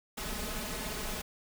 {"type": "noise with comb filter", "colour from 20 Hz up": "pink", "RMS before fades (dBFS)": -37, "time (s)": [0.17, 1.22], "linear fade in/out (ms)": 10, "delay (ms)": 4.7, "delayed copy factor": 0.85, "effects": []}